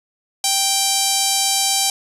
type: tone with notch filter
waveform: 5% pulse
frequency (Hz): 784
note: G5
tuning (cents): 0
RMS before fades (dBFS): -18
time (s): 0.44-1.9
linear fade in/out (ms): 2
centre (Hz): 1700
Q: 0.77
effects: resampled to 32000 Hz + 7-bit